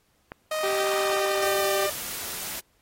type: click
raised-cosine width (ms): 0.5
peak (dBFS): -20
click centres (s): 0.319
type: tone with pitch glide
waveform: sawtooth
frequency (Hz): 622.3 to 600.1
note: D#5 to D5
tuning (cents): 0 to +37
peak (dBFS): -22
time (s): 0.51-1.9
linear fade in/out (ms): 5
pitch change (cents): -63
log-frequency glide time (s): 0.72-1.78
type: tone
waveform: sawtooth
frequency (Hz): 389.3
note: G4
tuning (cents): -12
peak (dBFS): -22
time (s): 0.63-1.87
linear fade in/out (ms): 10
type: noise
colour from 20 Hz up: white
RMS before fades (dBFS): -34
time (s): 1.42-2.6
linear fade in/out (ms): 5
effects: pink hiss -67 dBFS RMS until 2.81 s + AAC 48 kbps